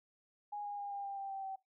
sine tone with pitch steps, 826 / 817.9 / 809.9 / 802 / 794.2 / 786.4 / 778.7 / 771.1 Hz, G#5 / G#5 / G#5 / G5 / G5 / G5 / G5 / G5, -10 / -27 / -44 / +39 / +22 / +5 / -12 / -29 cents, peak -39 dBFS, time 0.52-1.56 s, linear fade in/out 10 ms, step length 130 ms, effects noise-tail reverb RT60 0.2 s tail -21 dB re dry

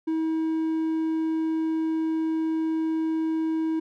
triangle tone, 320.3 Hz, E4, 50 cents flat, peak -21 dBFS, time 0.07-3.8 s, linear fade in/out 10 ms, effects none

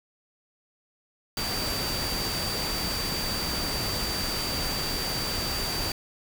sine tone in noise, 4646 Hz, D8, 20 cents flat, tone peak -31 dBFS, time 1.37-5.92 s, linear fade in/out 2 ms, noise pink, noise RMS -31 dBFS, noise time 1.37-5.92 s, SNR -3 dB, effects none

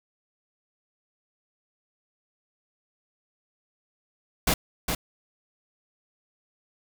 pink noise with echo, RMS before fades -22 dBFS, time 4.47-4.54 s, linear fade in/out 5 ms, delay 410 ms, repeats 1, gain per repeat -5 dB, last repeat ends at 4.95 s, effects none

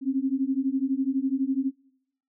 sine beating tone pair, 261.6 / 273.6 Hz, C4 / C#4, 0 / -23 cents, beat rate 12 Hz, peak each -26 dBFS, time 0.01-1.72 s, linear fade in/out 50 ms, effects noise-tail reverb RT60 0.8 s tail -26 dB re dry

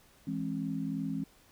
sine chord, E augmented, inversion none, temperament equal with one note detuned, 164.81 / 207.7 / 267.7 Hz, E3 / G#3 / B#3, 0 / 0 / +40 cents, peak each -37 / -37 / -35 dBFS, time 0.27-1.24 s, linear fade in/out 5 ms, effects pink hiss -62 dBFS RMS until 1.51 s

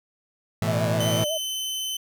sawtooth chord, A suspended second, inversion none, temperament equal, 110 / 123.47 / 164.81 Hz, A2 / B2 / E3, 0 / 0 / 0 cents, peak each -21 / -26 / -23 dBFS, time 0.62-1.24 s, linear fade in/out 0 ms
sine tone with vibrato, 620 Hz, D#5, 6 cents flat, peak -26 dBFS, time 0.67-1.38 s, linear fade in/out 10 ms, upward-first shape sine, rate 7.9 Hz, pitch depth 88 cents each way
sawtooth tone, 3052 Hz, G7, 47 cents flat, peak -24 dBFS, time 1-1.97 s, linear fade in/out 5 ms
effects none

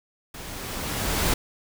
pink noise with level ramp, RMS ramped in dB -39 to -22 dBFS, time 0.34-1.34 s, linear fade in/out 5 ms, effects none

